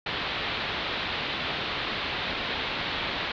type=low-pass noise; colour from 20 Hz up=white; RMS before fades=-31 dBFS; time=0.06-3.32 s; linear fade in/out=5 ms; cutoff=4000 Hz; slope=48 dB/octave; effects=none